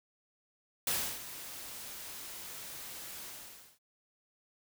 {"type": "noise with ADSR envelope", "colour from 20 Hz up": "white", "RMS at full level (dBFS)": -31, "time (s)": [0.87, 3.79], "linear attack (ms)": 3, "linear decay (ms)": 310, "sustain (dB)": -14, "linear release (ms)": 560, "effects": []}